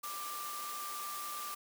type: tone in noise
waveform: sine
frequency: 1182 Hz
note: D6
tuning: 11 cents sharp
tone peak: -41 dBFS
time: 0.03-1.55 s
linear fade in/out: 10 ms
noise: white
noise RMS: -44 dBFS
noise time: 0.03-1.55 s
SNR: 0 dB
effects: high-pass 300 Hz 12 dB/octave